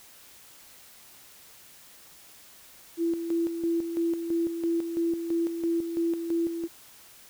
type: tone with tremolo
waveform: sine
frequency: 335.3 Hz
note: E4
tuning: 30 cents sharp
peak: -23 dBFS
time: 2.97-6.68 s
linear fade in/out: 50 ms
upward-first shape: square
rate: 3 Hz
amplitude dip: 55%
effects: white hiss -52 dBFS RMS until 7.29 s